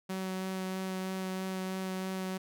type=tone with vibrato; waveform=sawtooth; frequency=188.1 Hz; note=F#3; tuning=29 cents sharp; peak=-30 dBFS; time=0.09-2.38 s; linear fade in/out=10 ms; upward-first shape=sine; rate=3.1 Hz; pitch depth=10 cents each way; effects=none